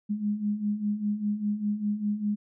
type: beating tone pair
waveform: sine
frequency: 204.5 / 209.5 Hz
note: G#3 / G#3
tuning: -26 / +15 cents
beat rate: 5 Hz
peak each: -32 / -27 dBFS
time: 0.09-2.36 s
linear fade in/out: 20 ms
effects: none